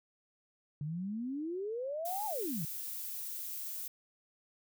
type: exponential two-way sweep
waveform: sine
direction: up then down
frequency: 142.3 to 880 to 142.3 Hz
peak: -35 dBFS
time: 0.81-2.65 s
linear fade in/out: 2 ms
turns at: 2.26 s
type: noise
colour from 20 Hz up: violet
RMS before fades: -41 dBFS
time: 2.05-3.88 s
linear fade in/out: 5 ms
effects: none